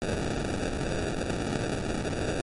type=noise with sample-and-hold; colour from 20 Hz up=white; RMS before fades=-30 dBFS; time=0.02-2.41 s; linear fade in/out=0 ms; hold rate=1050 Hz; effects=MP3 48 kbps

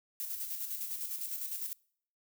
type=noise with tremolo; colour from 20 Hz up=violet; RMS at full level=-37 dBFS; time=0.2-1.73 s; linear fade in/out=0 ms; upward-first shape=square; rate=9.9 Hz; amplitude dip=45%; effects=noise-tail reverb RT60 0.6 s tail -25 dB re dry

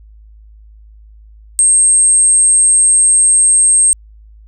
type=tone; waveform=sine; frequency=8460 Hz; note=C9; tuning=18 cents sharp; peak=-6 dBFS; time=1.59-3.93 s; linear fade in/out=0 ms; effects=added 53 Hz sine -37 dBFS peak until 4.47 s

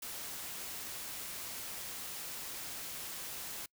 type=noise; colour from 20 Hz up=white; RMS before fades=-43 dBFS; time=0.02-3.66 s; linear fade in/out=5 ms; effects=noise-tail reverb RT60 0.1 s tail -25 dB re dry

